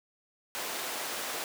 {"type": "high-pass noise", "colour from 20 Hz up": "pink", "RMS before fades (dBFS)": -36, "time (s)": [0.55, 1.44], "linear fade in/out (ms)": 0, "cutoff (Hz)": 490, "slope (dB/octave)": 12, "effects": []}